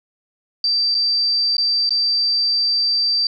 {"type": "tone with dropouts", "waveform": "sine", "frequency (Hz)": 4673, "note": "D8", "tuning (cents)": -9, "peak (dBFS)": -15, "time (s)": [0.64, 3.27], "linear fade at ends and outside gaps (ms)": 2, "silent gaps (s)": [[0.945, 0.949], [1.568, 1.581], [1.893, 1.906]], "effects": []}